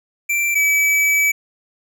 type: tone pair in turn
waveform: square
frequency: 2349 / 2294 Hz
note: D7 / D7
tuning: 0 / -41 cents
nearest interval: unison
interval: 41 cents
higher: first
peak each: -17 / -14 dBFS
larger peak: second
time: 0.29-0.55 / 0.55-1.32 s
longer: second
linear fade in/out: 10 ms
effects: none